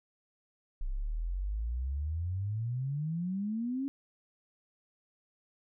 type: exponential sweep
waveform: sine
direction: up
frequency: 30.87 to 280 Hz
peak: -31 dBFS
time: 0.81-3.88 s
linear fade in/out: 0 ms
effects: none